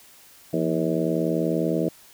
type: harmonic tone with a mistuned harmonic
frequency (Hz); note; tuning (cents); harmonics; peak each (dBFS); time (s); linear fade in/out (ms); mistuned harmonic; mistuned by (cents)
80; D#2; +49; 2 / 3 / 4 / 5 / 6 / 7 / 8; -27 / -30 / -26 / -30 / -29 / -31 / -31; 0.53-1.89; 5; 2; +100
effects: white hiss -51 dBFS RMS until 2.13 s